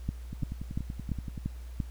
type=two click trains; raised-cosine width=5 ms; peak=-24 / -18 dBFS; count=12 / 6; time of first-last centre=0.33-1.378 / 0.09-1.802 s; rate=10.5 / 2.92 Hz; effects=added 60 Hz sine -39 dBFS peak until 1.9 s + pink hiss -58 dBFS RMS until 1.9 s